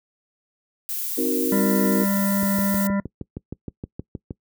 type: noise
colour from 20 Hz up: violet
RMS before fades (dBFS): -28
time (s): 0.89-2.87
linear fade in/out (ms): 0
type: chord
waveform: sine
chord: C half-diminished seventh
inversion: none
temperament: equal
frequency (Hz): 261.6 / 311.1 / 370 / 466.2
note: C4 / Eb4 / Gb4 / Bb4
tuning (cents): 0 / 0 / 0 / 0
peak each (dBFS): -25 / -27 / -27 / -26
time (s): 1.17-2.05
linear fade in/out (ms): 20
type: harmonic tone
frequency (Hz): 198.5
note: G3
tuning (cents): +22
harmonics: 1 / 3 / 5 / 7 / 9 / 10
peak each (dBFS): -20 / -30 / -34 / -37 / -39 / -40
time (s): 1.52-3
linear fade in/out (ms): 2
type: click train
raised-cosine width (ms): 3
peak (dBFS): -17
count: 13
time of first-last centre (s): 2.43-4.308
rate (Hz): 6.39
effects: noise-tail reverb RT60 0.1 s tail -23 dB re dry + high-pass 60 Hz 12 dB/octave